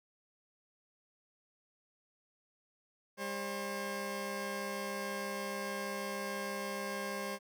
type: tone pair together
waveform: 15% pulse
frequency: 200.8 / 536 Hz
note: G3 / C5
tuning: +42 / +42 cents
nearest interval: octave + perfect fourth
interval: 1700 cents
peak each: -34 / -33 dBFS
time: 3.17-7.39 s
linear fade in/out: 50 ms
effects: none